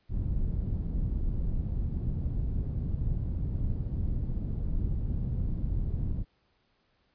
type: low-pass noise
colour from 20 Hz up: pink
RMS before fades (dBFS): -30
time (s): 0.09-6.25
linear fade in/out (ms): 50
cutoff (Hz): 140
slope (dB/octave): 12
effects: pink hiss -71 dBFS RMS until 7.14 s + resampled to 11025 Hz